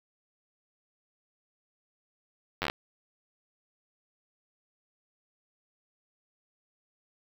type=slowing click train; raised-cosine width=0.3 ms; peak=-13 dBFS; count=7; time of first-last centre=2.62-2.699 s; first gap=10 ms; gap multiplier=1.11; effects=7-bit